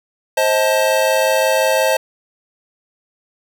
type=chord; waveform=square; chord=A diminished; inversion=first; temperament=just; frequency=528 / 633.6 / 880 Hz; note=C5 / Eb5 / A5; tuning=+16 / +31 / 0 cents; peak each=-17 / -18 / -21 dBFS; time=0.37-1.97 s; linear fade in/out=5 ms; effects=none